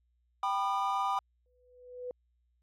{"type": "chord", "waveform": "triangle", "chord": "G augmented", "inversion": "none", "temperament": "equal with one note detuned", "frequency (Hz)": [784, 987.8, 1213.3], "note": ["G5", "B5", "D#6"], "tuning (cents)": [0, 0, -44], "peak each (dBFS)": -31, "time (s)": [0.43, 1.19], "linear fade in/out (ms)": 2}
{"type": "tone with exponential growth", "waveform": "sine", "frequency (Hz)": 496.5, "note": "B4", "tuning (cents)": 9, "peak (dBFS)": -34, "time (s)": [1.46, 2.11], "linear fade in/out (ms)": 1, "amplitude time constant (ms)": 140}
{"effects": ["added 60 Hz sine -70 dBFS peak until 2.62 s", "AAC 48 kbps"]}